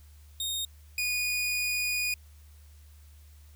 sawtooth tone pair in turn, 3704 / 2461 Hz, A#7 / D#7, -12 / -20 cents, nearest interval perfect fifth, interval 708 cents, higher first, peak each -27 / -24 dBFS, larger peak second, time 0.4-0.65 / 0.98-2.14 s, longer second, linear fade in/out 2 ms, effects added 74 Hz sine -50 dBFS peak until 3.55 s + white hiss -63 dBFS RMS until 3.55 s

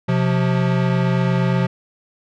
square tone pair together, 128.3 / 176.8 Hz, C3 / F3, -34 / +22 cents, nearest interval tritone, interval 556 cents, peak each -19 dBFS, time 0.08-1.67 s, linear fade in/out 10 ms, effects low-pass 3000 Hz 12 dB/octave

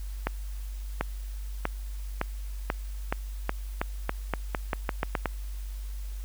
accelerating click train, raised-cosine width 0.5 ms, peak -11 dBFS, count 16, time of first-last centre 0.27-5.257 s, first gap 740 ms, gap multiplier 0.87, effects added 49 Hz sine -33 dBFS peak until 6.24 s + white hiss -53 dBFS RMS until 6.24 s

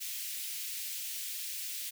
white high-pass noise, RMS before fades -39 dBFS, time 0-1.91 s, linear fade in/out 20 ms, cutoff 2200 Hz, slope 24 dB/octave, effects none

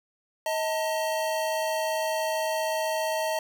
square tone pair together, 632.5 / 897 Hz, D#5 / A5, +28 / +33 cents, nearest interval tritone, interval 605 cents, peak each -28 / -31 dBFS, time 0.46-3.39 s, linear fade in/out 2 ms, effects none

